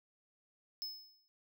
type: tone with exponential decay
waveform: square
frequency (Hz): 5200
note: E8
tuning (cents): -24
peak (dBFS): -37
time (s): 0.82-1.28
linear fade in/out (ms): 0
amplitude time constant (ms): 100
effects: none